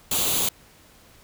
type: noise with comb filter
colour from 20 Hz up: white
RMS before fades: -23 dBFS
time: 0.11-0.49 s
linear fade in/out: 5 ms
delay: 0.28 ms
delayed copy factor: +0.6
effects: pink hiss -53 dBFS RMS until 1.23 s